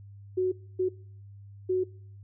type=tone bursts at uneven times; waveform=sine; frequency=370 Hz; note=F#4; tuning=in tune; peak=-23 dBFS; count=3; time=0.37-0.52 / 0.79-0.89 / 1.69-1.84 s; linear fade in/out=10 ms; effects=noise-tail reverb RT60 0.6 s tail -24 dB re dry + added 100 Hz sine -45 dBFS peak until 2.23 s